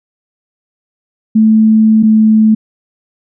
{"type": "tone pair in turn", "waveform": "sine", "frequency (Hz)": [218.9, 217.9], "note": ["A3", "A3"], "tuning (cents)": [-9, -17], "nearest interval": "unison", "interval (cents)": 8, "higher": "first", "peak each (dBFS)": -4, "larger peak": "neither", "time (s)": [[1.35, 2.03], [2.03, 2.55]], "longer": "first", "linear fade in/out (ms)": 10, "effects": []}